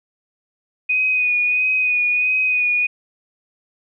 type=tone with vibrato; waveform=sine; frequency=2487 Hz; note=D#7; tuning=1 cent flat; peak=-15 dBFS; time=0.89-2.87 s; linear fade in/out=10 ms; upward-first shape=sine; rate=1.5 Hz; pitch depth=26 cents each way; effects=none